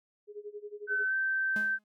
sine tone with tremolo, 415.3 Hz, G#4, in tune, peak -37 dBFS, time 0.27-1.06 s, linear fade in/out 50 ms, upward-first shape sine, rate 11 Hz, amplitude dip 90%
sine tone with pitch glide, 1524 to 1554.2 Hz, G6 to G6, -49 to -15 cents, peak -27 dBFS, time 0.87-1.79 s, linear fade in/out 50 ms, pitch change +34 cents, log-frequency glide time 1.06-1.14 s
45% pulse tone with exponential decay, 210.5 Hz, G#3, 24 cents sharp, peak -35 dBFS, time 1.56-1.84 s, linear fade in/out 2 ms, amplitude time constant 60 ms
effects none

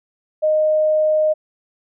sine tone, 618 Hz, D#5, 12 cents flat, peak -13 dBFS, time 0.42-1.34 s, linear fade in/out 20 ms, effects none

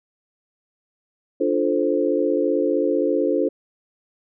sine chord, D minor seventh, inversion none, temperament equal, 293.7 / 349.2 / 440 / 523.3 Hz, D4 / F4 / A4 / C5, 0 / 0 / 0 / 0 cents, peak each -23 dBFS, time 1.4-3.49 s, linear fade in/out 10 ms, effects none

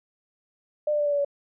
sine tone with pitch steps, 600 / 593.5 / 587 / 580.6 / 574.2 / 568 Hz, D5 / D5 / D5 / D5 / D5 / C#5, +37 / +18 / -1 / -20 / -39 / +42 cents, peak -21 dBFS, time 0.87-1.248 s, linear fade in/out 5 ms, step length 63 ms, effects none

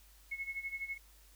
sine tone with tremolo, 2186 Hz, C#7, 25 cents flat, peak -35 dBFS, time 0.31-0.98 s, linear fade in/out 10 ms, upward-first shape sine, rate 12 Hz, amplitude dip 80%, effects added 50 Hz sine -60 dBFS peak until 1.35 s + white hiss -64 dBFS RMS until 1.35 s

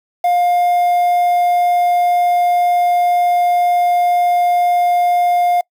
triangle tone with quantisation, 707 Hz, F5, 21 cents sharp, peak -9 dBFS, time 0.24-5.61 s, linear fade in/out 5 ms, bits 6, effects noise-tail reverb RT60 0.1 s tail -26 dB re dry

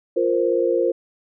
sine chord, F suspended fourth, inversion none, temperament just, 349.2 / 465.6 / 523.8 Hz, F4 / Bb4 / C5, 0 / -2 / +2 cents, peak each -21 dBFS, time 0.16-0.92 s, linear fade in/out 10 ms, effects none

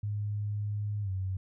sine tone with pitch glide, 103.83 to 94.66 Hz, G#2 to F#2, 0 to +40 cents, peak -30 dBFS, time 0.03-1.37 s, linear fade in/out 5 ms, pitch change -160 cents, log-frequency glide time 1.02-1.1 s, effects none

